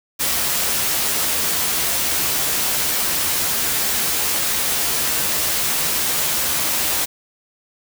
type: noise with comb filter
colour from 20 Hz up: white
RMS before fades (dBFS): -20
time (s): 0.19-7.06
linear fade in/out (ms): 20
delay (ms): 13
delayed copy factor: +0.5
effects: none